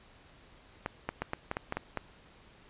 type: clicks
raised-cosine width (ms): 0.5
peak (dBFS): -17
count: 9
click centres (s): 0.861 / 1.09 / 1.22 / 1.334 / 1.514 / 1.569 / 1.724 / 1.77 / 1.973
effects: pink hiss -58 dBFS RMS until 2.69 s + resampled to 8000 Hz